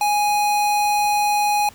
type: tone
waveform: square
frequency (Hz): 830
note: G#5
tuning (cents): -1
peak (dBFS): -17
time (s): 0.01-1.69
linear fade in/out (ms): 2
effects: pink hiss -47 dBFS RMS until 1.74 s